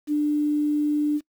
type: tone with quantisation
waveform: sine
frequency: 297 Hz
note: D4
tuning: 20 cents sharp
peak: -19 dBFS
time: 0.07-1.21 s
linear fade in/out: 50 ms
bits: 8
effects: noise-tail reverb RT60 0.1 s tail -23 dB re dry